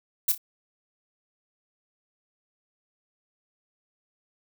violet noise with echo, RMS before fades -22 dBFS, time 0.28-0.32 s, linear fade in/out 5 ms, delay 30 ms, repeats 2, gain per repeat -11 dB, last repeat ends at 0.38 s, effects none

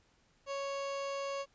30% pulse tone, 554.4 Hz, C#5, in tune, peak -33 dBFS, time 0.46-1.46 s, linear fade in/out 50 ms, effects pink hiss -70 dBFS RMS until 1.54 s + resampled to 16000 Hz

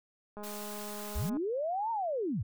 click train, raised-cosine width 1 ms, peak -31 dBFS, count 209, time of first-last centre 0.37-1.37 s, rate 208 Hz
white high-pass noise, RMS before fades -45 dBFS, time 0.43-1.3 s, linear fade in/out 10 ms, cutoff 1000 Hz, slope 96 dB/octave
sine linear two-way sweep, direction up then down, 37.98 to 935 to 76.6 Hz, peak -30 dBFS, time 1.15-2.43 s, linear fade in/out 10 ms, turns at 1.91 s
effects none

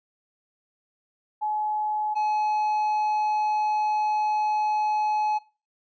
sine / triangle tone pair in turn, 850 / 850 Hz, G#5 / G#5, +40 / +40 cents, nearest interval unison, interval 0 cents, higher neither, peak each -24 / -20 dBFS, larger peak second, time 1.41-2.15 / 2.15-5.39 s, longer second, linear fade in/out 20 ms, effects noise-tail reverb RT60 0.3 s tail -18 dB re dry + resampled to 16000 Hz

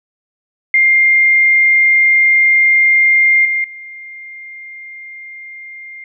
sine tone with level steps, 2110 Hz, C7, 14 cents sharp, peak -7 / -13 / -29 dBFS, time 0.74-6.04 s, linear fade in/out 2 ms, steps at 3.45 / 3.64 s, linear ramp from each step 2 ms, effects none

